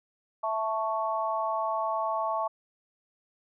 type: chord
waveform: sine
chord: A major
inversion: second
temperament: equal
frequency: 659.3 / 880 / 1108.7 Hz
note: E5 / A5 / C#6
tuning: 0 / 0 / 0 cents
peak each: -31 dBFS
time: 0.43-2.48 s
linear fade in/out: 10 ms
effects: none